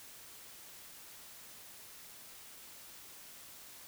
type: silence
effects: white hiss -53 dBFS RMS until 3.87 s